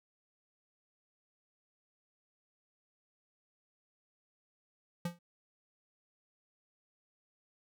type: tone with exponential decay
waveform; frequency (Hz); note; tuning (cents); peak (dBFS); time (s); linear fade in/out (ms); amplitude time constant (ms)
square; 173; F3; -16; -31; 5.05-5.19; 5; 30
effects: none